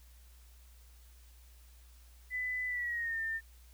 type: tone with pitch glide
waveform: sine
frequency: 2000 to 1802.5 Hz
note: B6 to A6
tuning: +21 to +41 cents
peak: -33 dBFS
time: 2.3-3.41 s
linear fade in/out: 50 ms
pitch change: -180 cents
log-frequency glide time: 2.67-3.2 s
effects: added 60 Hz sine -55 dBFS peak until 3.73 s + white hiss -65 dBFS RMS until 3.73 s